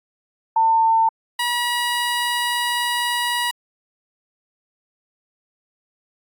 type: tone pair in turn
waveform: sine / 15% pulse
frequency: 899 / 963.8 Hz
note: A5 / B5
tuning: +37 / -43 cents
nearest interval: minor second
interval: 120 cents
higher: second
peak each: -13 dBFS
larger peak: neither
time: 0.56-1.09 / 1.39-3.51 s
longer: second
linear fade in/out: 5 ms
effects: AAC 64 kbps